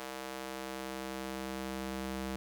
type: tone with high-pass filter sweep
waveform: square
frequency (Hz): 65.6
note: C2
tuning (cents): +5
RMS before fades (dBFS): -40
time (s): 0-2.36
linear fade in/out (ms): 0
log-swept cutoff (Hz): 480 to 150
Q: 0.79
effects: none